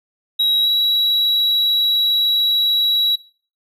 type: tone with pitch glide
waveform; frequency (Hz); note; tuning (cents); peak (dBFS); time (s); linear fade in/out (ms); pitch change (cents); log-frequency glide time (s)
triangle; 3851 to 3891; B7 to B7; -44 to -27; -12; 0.39-3.16; 10; +17; 0.62-0.67
effects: noise-tail reverb RT60 0.4 s tail -18 dB re dry